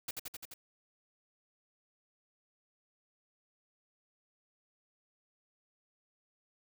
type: noise with echo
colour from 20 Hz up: white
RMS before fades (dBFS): -38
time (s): 0.08-0.11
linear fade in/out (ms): 5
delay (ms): 86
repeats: 5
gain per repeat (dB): -2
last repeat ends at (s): 0.54
effects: none

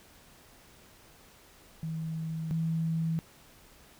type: tone pair in turn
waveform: sine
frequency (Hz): 160.7 / 162.76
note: E3 / E3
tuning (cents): -44 / -22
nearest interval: unison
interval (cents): 22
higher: second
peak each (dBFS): -32 / -27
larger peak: second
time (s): 1.83-2.51 / 2.51-3.19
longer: neither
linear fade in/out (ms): 0
effects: pink hiss -57 dBFS RMS until 3.99 s

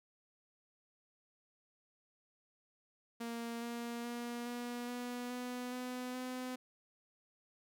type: tone with pitch steps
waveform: sawtooth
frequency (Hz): 233.1 / 235.9 / 238.8 / 241.7 / 244.7 / 247.7 / 250.7 / 253.8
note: A#3 / A#3 / A#3 / B3 / B3 / B3 / B3 / B3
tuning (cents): 0 / +21 / +42 / -37 / -16 / +5 / +26 / +47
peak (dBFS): -36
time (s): 3.2-6.56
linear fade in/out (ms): 10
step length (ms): 420
effects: none

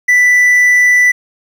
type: tone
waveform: triangle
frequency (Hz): 1979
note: B6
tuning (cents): +3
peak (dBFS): -4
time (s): 0.08-1.12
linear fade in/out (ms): 10
effects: 7-bit

